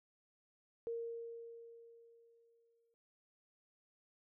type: tone with exponential decay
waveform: sine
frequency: 463.8 Hz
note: A#4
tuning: 9 cents flat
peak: -37 dBFS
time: 0.87-2.94 s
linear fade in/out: 0 ms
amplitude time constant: 450 ms
effects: none